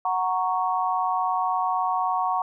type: chord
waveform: sine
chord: F# major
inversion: none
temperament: equal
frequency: 740 / 932.3 / 1108.7 Hz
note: F#5 / A#5 / C#6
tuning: 0 / 0 / 0 cents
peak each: -25 / -27 / -26 dBFS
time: 0.05-2.42 s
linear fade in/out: 2 ms
effects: none